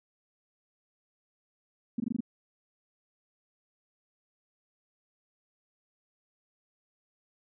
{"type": "tone bursts", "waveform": "sine", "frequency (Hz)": 233.1, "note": "A#3", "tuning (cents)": 0, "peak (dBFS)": -26, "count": 6, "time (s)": [1.98, 2.206], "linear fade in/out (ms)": 5, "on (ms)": 21, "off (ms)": 20, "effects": []}